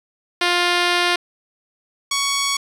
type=tone pair in turn; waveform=5% pulse; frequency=351.9 / 1117.2 Hz; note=F4 / C#6; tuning=+13 / +13 cents; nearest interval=octave + minor sixth; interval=2000 cents; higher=second; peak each=-4 dBFS; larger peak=neither; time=0.41-1.16 / 2.11-2.57 s; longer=first; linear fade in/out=5 ms; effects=low-pass 7000 Hz 12 dB/octave + 7-bit